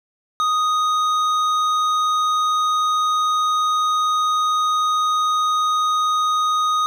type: tone with hard clipping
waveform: sine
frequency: 1244.5 Hz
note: D#6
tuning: in tune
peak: -18 dBFS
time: 0.4-6.86 s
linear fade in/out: 0 ms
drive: 9 dB
effects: none